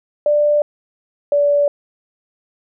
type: tone pair in turn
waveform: sine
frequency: 591 / 577.5 Hz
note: D5 / D5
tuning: +11 / -29 cents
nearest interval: unison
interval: 40 cents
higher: first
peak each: -11 dBFS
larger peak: neither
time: 0.26-0.62 / 1.32-1.68 s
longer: neither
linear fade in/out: 2 ms
effects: none